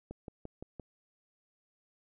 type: click train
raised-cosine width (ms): 2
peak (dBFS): -29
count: 5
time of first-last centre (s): 0.11-0.797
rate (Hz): 5.82
effects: none